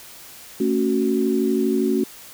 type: chord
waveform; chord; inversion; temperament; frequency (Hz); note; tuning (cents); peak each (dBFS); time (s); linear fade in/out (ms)
sine; F# minor; first; equal with one note detuned; 224.8 / 277.2 / 370; A3 / C#4 / F#4; +37 / 0 / 0; -22 / -22 / -21; 0.6-2.04; 5
effects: white hiss -42 dBFS RMS until 2.33 s